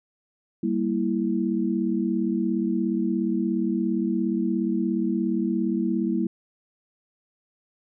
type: chord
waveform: sine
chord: E diminished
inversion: first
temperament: equal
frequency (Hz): 196 / 233.1 / 329.6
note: G3 / Bb3 / E4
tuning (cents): 0 / 0 / 0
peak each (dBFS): -26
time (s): 0.63-6.27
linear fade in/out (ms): 5
effects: none